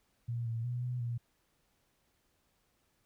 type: tone with pitch steps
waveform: sine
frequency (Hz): 118.2 / 114.6 / 122.4 / 124.1 / 118.9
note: A#2 / A#2 / B2 / B2 / A#2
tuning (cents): +24 / -29 / -15 / +9 / +35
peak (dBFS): -33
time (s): 0.28-1.18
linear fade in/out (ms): 10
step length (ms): 180
effects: pink hiss -75 dBFS RMS until 3.05 s